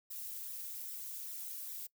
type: noise with flanger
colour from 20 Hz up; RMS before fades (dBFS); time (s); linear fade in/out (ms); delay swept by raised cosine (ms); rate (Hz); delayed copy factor
violet; -44; 0.1-1.87; 10; 0.53 to 3.53; 2.5; +0.8
effects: noise-tail reverb RT60 0.1 s tail -21 dB re dry